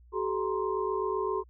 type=tone cluster; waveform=sine; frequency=380.1 / 427.8 / 940 / 1049 Hz; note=F#4 / A4 / A#5 / C6; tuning=+47 / -49 / +14 / +4 cents; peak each=-31 / -32 / -38 / -34 dBFS; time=0.12-1.44 s; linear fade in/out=50 ms; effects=added 60 Hz sine -53 dBFS peak until 1.49 s